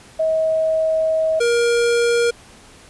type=tone pair in turn; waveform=sine / square; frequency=638 / 472.2 Hz; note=D#5 / A#4; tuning=+43 / +22 cents; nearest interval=perfect fourth; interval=521 cents; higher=first; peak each=-15 dBFS; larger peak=neither; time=0.19-1.4 / 1.4-2.31 s; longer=first; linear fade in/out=10 ms; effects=pink hiss -45 dBFS RMS until 2.89 s + resampled to 24000 Hz